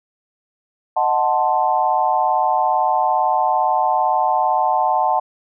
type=chord; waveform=sine; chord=D# diminished seventh; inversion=none; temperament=equal; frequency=622.3 / 740 / 880 / 1046.5 Hz; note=D#5 / F#5 / A5 / C6; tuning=0 / 0 / 0 / 0 cents; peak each=-24 / -18 / -18 / -23 dBFS; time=0.96-5.2 s; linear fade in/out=10 ms; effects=none